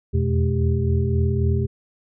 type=tone cluster; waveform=sine; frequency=81.5 / 85.2 / 124 / 213.3 / 395.2 Hz; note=E2 / F2 / B2 / G#3 / G4; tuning=-19 / -42 / +7 / +46 / +14 cents; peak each=-29 / -20 / -22 / -28 / -27 dBFS; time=0.13-1.67 s; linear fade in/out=20 ms; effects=none